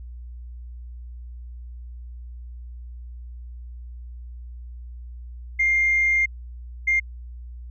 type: tone bursts at uneven times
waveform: sine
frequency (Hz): 2111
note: C7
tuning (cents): +15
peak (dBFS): -16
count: 2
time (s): 5.59-6.26 / 6.87-7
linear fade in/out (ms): 10
effects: tanh soft clip ceiling -12 dBFS + added 60 Hz sine -35 dBFS peak until 7.7 s